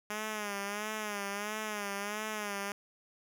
5% pulse tone with vibrato, 207.7 Hz, G#3, in tune, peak -24 dBFS, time 0.1-2.72 s, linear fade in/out 2 ms, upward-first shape sine, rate 1.5 Hz, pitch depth 75 cents each way, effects none

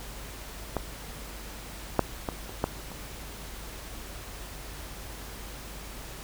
clicks, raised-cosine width 1 ms, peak -13 / -6 / -15 / -28 / -10 / -27 dBFS, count 6, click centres 0.767 / 1.993 / 2.288 / 2.494 / 2.641 / 2.917 s, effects added 50 Hz sine -43 dBFS peak until 6.23 s + pink hiss -43 dBFS RMS until 6.23 s

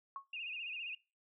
sine tone with exponential decay, 1099 Hz, C#6, 15 cents flat, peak -37 dBFS, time 0.16-0.27 s, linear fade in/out 1 ms, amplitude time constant 22 ms
sine tone with vibrato, 2637 Hz, E7, in tune, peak -40 dBFS, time 0.33-0.95 s, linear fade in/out 5 ms, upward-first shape sine, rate 15 Hz, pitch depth 120 cents each way
effects noise-tail reverb RT60 0.3 s tail -23 dB re dry

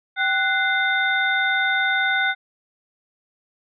sine tone cluster, 774 / 1483 / 2078 / 3625 Hz, G5 / F#6 / C7 / A#7, -22 / +4 / -12 / -49 cents, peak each -26 / -20 / -24 / -28 dBFS, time 0.16-2.35 s, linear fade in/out 50 ms, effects none

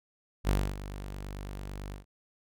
sawtooth tone with ADSR envelope, 49 Hz, G1, in tune, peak -19 dBFS, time 0.44-2.05 s, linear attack 49 ms, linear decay 260 ms, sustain -15 dB, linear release 130 ms, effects none

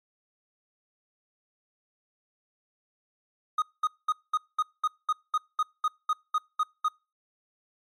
triangle tone bursts, 1244.5 Hz, D#6, in tune, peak -20 dBFS, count 14, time 3.58-6.884 s, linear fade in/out 5 ms, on 41 ms, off 210 ms, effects noise-tail reverb RT60 0.3 s tail -26 dB re dry + MP3 64 kbps

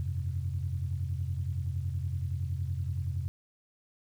sine chord, F suspended second, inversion none, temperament equal, 87.31 / 98 / 130.81 Hz, F2 / G2 / C3, 0 / 0 / 0 cents, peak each -32 / -36 / -35 dBFS, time 0-3.28 s, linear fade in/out 0 ms, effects tanh soft clip ceiling -21 dBFS + 10-bit

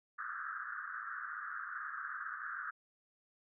pink band-pass noise, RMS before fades -43 dBFS, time 0.18-2.71 s, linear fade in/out 10 ms, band 1200 to 1700 Hz, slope 96 dB/octave, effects none

